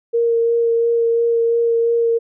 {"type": "tone with vibrato", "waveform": "sine", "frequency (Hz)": 464.5, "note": "A#4", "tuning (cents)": -6, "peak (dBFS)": -13, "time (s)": [0.13, 2.19], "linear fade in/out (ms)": 20, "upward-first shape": "sine", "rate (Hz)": 2.9, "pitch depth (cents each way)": 12, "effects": []}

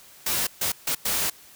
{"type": "noise bursts at uneven times", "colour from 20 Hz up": "white", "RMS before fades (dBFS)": -25, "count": 4, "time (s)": [[0.26, 0.47], [0.61, 0.72], [0.87, 0.95], [1.05, 1.3]], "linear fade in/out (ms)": 5, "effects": ["white hiss -50 dBFS RMS until 1.55 s"]}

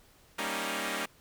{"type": "chord", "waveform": "5% pulse", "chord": "Eb dominant seventh", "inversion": "first", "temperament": "equal", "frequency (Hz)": [196, 233.1, 277.2, 311.1], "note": ["G3", "Bb3", "Db4", "Eb4"], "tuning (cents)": [0, 0, 0, 0], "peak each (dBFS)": -26, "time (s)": [0.38, 1.06], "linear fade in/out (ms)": 10, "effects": ["pink hiss -61 dBFS RMS until 1.2 s"]}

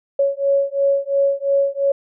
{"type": "beating tone pair", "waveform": "sine", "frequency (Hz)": [554.4, 557.3], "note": ["C#5", "C#5"], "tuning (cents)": [0, 9], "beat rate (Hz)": 2.9, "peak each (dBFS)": -18, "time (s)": [0.19, 1.92], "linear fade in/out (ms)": 5, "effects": []}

